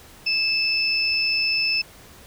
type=tone pair together; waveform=sine; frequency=2625 / 5250 Hz; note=E7 / E8; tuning=-8 / -8 cents; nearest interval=octave; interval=1200 cents; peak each=-22 dBFS; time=0.26-1.82 s; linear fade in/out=10 ms; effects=pink hiss -47 dBFS RMS until 2.26 s